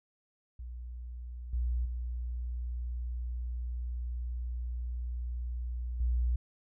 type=tone with level steps; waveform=sine; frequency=60.4 Hz; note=B1; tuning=38 cents flat; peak=-39 / -28 / -33 / -26 dBFS; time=0.59-6.36 s; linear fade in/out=5 ms; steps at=1.53 / 1.85 / 6 s; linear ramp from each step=5 ms; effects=none